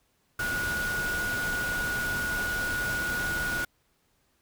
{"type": "tone in noise", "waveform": "sine", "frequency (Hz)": 1453, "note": "F#6", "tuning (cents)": -32, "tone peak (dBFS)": -28, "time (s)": [0.39, 3.65], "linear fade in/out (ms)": 5, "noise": "pink", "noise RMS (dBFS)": -35, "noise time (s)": [0.39, 3.65], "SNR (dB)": 4, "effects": ["pink hiss -70 dBFS RMS until 4.41 s"]}